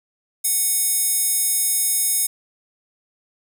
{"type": "tone with high-pass filter", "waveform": "square", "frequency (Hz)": 740, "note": "F#5", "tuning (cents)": 0, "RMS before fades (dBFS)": -20, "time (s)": [0.44, 2.27], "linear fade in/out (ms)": 10, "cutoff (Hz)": 9300, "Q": 1.6, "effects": []}